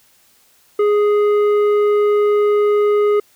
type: tone with tanh clipping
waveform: triangle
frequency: 415.3 Hz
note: G#4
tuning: in tune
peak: -13 dBFS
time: 0.79-3.2 s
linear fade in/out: 5 ms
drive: 13 dB
effects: white hiss -54 dBFS RMS until 3.35 s